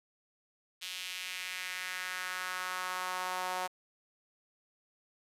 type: tone with high-pass filter sweep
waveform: sawtooth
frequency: 183.4 Hz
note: F#3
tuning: 15 cents flat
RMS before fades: -38 dBFS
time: 0.81-3.68 s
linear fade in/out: 20 ms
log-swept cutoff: 3100 to 780 Hz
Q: 2.1
effects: resampled to 32000 Hz + 9-bit